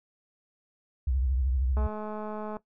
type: tone with vibrato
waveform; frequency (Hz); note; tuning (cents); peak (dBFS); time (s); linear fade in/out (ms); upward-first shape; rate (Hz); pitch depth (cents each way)
sine; 64.7; C2; -19; -24; 1.07-1.87; 5; sine; 13; 150
type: click train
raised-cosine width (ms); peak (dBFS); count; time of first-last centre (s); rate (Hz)
1; -24; 171; 1.77-2.568; 213
effects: noise-tail reverb RT60 0.1 s tail -17 dB re dry